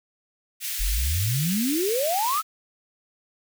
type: high-pass noise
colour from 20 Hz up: white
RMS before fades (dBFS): -30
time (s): 0.6-2.43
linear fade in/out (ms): 50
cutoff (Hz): 1800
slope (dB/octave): 24
type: exponential sweep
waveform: sine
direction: up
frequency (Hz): 38.68 to 1337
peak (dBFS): -22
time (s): 0.79-2.42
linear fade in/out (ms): 20
effects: none